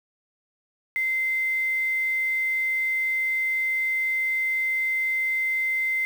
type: tone with quantisation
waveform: sine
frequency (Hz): 2074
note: C7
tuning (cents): -16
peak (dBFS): -22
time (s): 0.96-6.05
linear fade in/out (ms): 0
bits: 7
effects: none